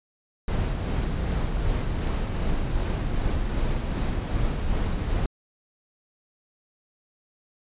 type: noise with tremolo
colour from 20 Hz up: brown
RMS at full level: -24 dBFS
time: 0.48-5.26 s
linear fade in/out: 2 ms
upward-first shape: sine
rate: 2.6 Hz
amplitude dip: 30%
effects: resampled to 8000 Hz